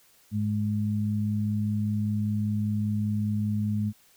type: tone pair together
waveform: sine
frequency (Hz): 104.93 / 210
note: G#2 / G#3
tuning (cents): +18 / +19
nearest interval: octave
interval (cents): 1201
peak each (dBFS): -27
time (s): 0.31-3.93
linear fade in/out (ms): 50
effects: white hiss -60 dBFS RMS until 4.16 s